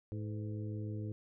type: harmonic tone with a mistuned harmonic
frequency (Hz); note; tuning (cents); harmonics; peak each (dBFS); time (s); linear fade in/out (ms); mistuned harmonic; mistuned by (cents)
106.5; G#2; +44; 1 / 2 / 3 / 4 / 5; -38 / -47 / -46 / -51 / -54; 0.12-1.12; 0; 5; -82
effects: none